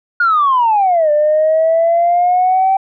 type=exponential two-way sweep; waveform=sine; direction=down then up; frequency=1450 to 592 to 776 Hz; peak=-8 dBFS; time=0.2-2.77 s; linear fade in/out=5 ms; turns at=1.11 s; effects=tanh soft clip ceiling -5 dBFS